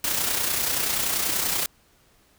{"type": "noise with amplitude modulation", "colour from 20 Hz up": "white", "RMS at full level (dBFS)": -23, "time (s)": [0.04, 1.66], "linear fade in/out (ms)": 2, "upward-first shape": "sine", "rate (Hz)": 30.4, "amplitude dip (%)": 45, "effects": ["pink hiss -60 dBFS RMS until 2.38 s"]}